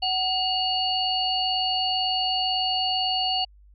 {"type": "tone cluster", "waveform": "sine", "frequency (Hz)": [749, 2859, 4449], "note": ["F#5", "F7", "C#8"], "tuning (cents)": [21, 40, 5], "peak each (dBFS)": -26, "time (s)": [0.02, 3.45], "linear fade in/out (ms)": 10, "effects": ["added 50 Hz sine -49 dBFS peak until 3.74 s", "MP3 48 kbps"]}